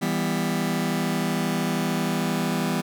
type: chord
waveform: sawtooth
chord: E minor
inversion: none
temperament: just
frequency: 164.81 / 197.78 / 247.2 Hz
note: E3 / G3 / B3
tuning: 0 / +16 / +2 cents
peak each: -23 dBFS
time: 0.01-2.82 s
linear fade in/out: 20 ms
effects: none